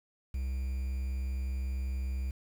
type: tone with quantisation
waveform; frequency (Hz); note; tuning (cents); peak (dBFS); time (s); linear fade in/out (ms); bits
triangle; 65.2; C2; -5; -29; 0.34-2.31; 5; 9
effects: none